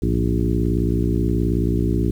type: harmonic tone with a mistuned harmonic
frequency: 58.7 Hz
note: A#1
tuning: 13 cents sharp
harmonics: 1 / 2 / 3 / 4 / 5 / 6 / 7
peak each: -22 / -23 / -24 / -27 / -25 / -26 / -30 dBFS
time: 0.02-2.11 s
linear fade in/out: 5 ms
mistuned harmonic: 2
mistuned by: -120 cents
effects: 8-bit